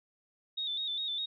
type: tone with vibrato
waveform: sine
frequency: 3638 Hz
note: A#7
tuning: 43 cents flat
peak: -32 dBFS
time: 0.57-1.26 s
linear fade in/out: 10 ms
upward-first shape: square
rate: 4.9 Hz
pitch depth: 52 cents each way
effects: none